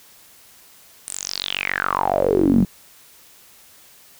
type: tone with band-pass filter sweep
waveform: sawtooth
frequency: 47.26 Hz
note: F#1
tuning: 37 cents sharp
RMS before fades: -20 dBFS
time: 1.07-2.65 s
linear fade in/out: 10 ms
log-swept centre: 9500 to 190 Hz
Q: 8.3
effects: white hiss -49 dBFS RMS until 4.19 s